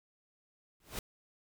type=noise with exponential growth; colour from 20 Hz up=pink; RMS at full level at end=-35 dBFS; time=0.8-0.99 s; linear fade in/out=2 ms; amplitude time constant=41 ms; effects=none